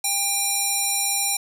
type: tone with band-pass filter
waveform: square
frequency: 799 Hz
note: G5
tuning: 33 cents sharp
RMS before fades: -23 dBFS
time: 0.04-1.37 s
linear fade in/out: 5 ms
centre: 9400 Hz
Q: 1.5
effects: none